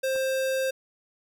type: tone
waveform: square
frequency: 528 Hz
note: C5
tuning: 16 cents sharp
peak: -25 dBFS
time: 0.03-0.71 s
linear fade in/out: 10 ms
type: clicks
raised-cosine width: 1 ms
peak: -35 / -31 dBFS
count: 2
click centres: 0.153 / 0.161 s
effects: none